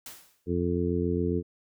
white noise with exponential decay, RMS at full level -40 dBFS, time 0.06-0.49 s, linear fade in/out 2 ms, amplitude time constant 92 ms
harmonic tone, 87.31 Hz, F2, in tune, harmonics 1 / 2 / 3 / 4 / 5, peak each -31 / -31 / -31 / -31 / -31 dBFS, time 0.46-1.43 s, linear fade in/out 50 ms
effects none

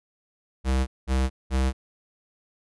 square tone bursts, 65.41 Hz, C2, in tune, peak -21 dBFS, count 3, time 0.64-1.73 s, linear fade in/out 50 ms, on 230 ms, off 200 ms, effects resampled to 24000 Hz

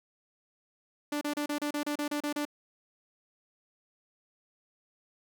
sawtooth tone bursts, 293.7 Hz, D4, in tune, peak -26 dBFS, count 11, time 1.12-2.452 s, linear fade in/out 5 ms, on 92 ms, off 32 ms, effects none

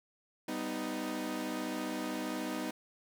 sawtooth chord, G augmented, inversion none, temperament equal with one note detuned, 196 / 249.7 / 311.1 Hz, G3 / B3 / D#4, 0 / +19 / 0 cents, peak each -39 / -35 / -34 dBFS, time 0.48-2.71 s, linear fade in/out 5 ms, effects none

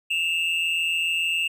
triangle tone pair together, 2637 / 2804 Hz, E7 / F7, 0 / +6 cents, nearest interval minor second, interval 106 cents, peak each -23 dBFS, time 0.1-1.48 s, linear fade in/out 10 ms, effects none

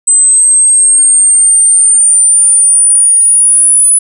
sine linear sweep, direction up, 8110 to 9956 Hz, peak -3 dBFS, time 0.07-3.99 s, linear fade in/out 10 ms, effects none

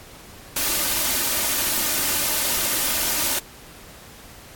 white noise with comb filter, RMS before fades -22 dBFS, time 0.56-3.39 s, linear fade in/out 5 ms, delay 3.3 ms, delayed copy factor +0.5, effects pink hiss -44 dBFS RMS until 4.55 s + AAC 64 kbps

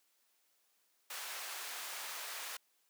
pink high-pass noise, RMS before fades -44 dBFS, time 1.1-2.57 s, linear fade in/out 5 ms, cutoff 1000 Hz, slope 12 dB/octave, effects white hiss -75 dBFS RMS until 2.89 s + high-pass 300 Hz 12 dB/octave

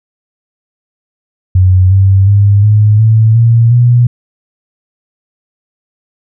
sine tone with pitch steps, 92.5 / 96.76 / 101.22 / 105.89 / 110.77 / 115.87 / 121.21 Hz, F#2 / G2 / G#2 / G#2 / A2 / A#2 / B2, 0 / -22 / -44 / +34 / +12 / -10 / -32 cents, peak -3 dBFS, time 1.55-4.07 s, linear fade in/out 5 ms, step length 360 ms, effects none

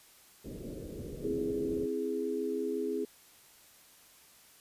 white low-pass noise, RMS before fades -42 dBFS, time 0.44-1.87 s, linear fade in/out 20 ms, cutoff 500 Hz, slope 48 dB/octave
sine chord, C augmented, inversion none, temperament equal, 261.6 / 329.6 / 415.3 Hz, C4 / E4 / G#4, 0 / 0 / 0 cents, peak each -37 / -37 / -33 dBFS, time 1.24-3.05 s, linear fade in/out 5 ms
effects white hiss -59 dBFS RMS until 4.6 s + resampled to 32000 Hz

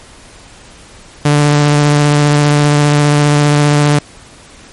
sawtooth tone with vibrato, 146.83 Hz, D3, in tune, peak -3 dBFS, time 1.25-3.99 s, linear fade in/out 5 ms, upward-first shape sine, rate 15 Hz, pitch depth 13 cents each way, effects pink hiss -38 dBFS RMS until 4.72 s + MP3 48 kbps

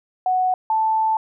sine tone pair in turn, 740 / 880 Hz, F#5 / A5, 0 / 0 cents, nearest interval minor third, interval 300 cents, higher second, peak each -16 dBFS, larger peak neither, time 0.26-0.54 / 0.7-1.17 s, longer second, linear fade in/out 2 ms, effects none

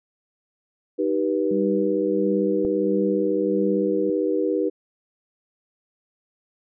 sine chord, Eb augmented, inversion none, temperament just, 311.1 / 388.9 / 486.1 Hz, Eb4 / G4 / B4, 0 / -14 / -28 cents, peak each -24 dBFS, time 0.98-4.7 s, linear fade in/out 20 ms
sine tone with tremolo, 197.8 Hz, G3, 16 cents sharp, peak -23 dBFS, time 1.51-4.1 s, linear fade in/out 2 ms, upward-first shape sine, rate 1.5 Hz, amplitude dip 60%
click, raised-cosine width 2 ms, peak -16 dBFS, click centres 2.65 s
effects none

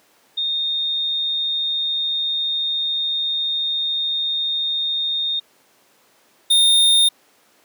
sine / square tone pair in turn, 3673 / 3648 Hz, A#7 / A#7, -26 / -38 cents, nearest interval unison, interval 12 cents, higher first, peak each -19 / -12 dBFS, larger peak second, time 0.37-5.4 / 6.5-7.09 s, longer first, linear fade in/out 10 ms, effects pink hiss -56 dBFS RMS until 7.64 s + high-pass 300 Hz 12 dB/octave

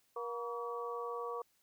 harmonic tone with a mistuned harmonic, 237.8 Hz, A#3, 35 cents sharp, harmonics 2 / 3 / 4 / 5, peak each -40 / -49 / -47 / -42 dBFS, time 0.16-1.42 s, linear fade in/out 5 ms, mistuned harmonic 5, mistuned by -74 cents, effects white hiss -74 dBFS RMS until 1.62 s

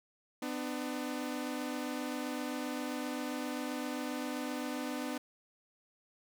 sawtooth tone pair together, 251.8 / 299.4 Hz, B3 / D4, +34 / +33 cents, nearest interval minor third, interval 299 cents, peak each -34 / -35 dBFS, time 0.42-5.18 s, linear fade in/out 5 ms, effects none

